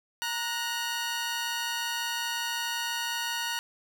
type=tone pair together; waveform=15% pulse; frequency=932.3 / 1461.2 Hz; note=A#5 / F#6; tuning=0 / -22 cents; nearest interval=minor sixth; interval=778 cents; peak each=-26 dBFS; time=0.22-3.59 s; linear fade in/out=0 ms; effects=none